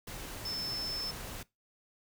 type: tone in noise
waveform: sine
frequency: 5274 Hz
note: E8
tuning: in tune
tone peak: -35 dBFS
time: 0.45-1.11 s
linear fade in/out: 5 ms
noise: pink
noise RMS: -43 dBFS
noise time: 0.07-1.43 s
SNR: +5 dB
effects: noise-tail reverb RT60 0.2 s tail -21 dB re dry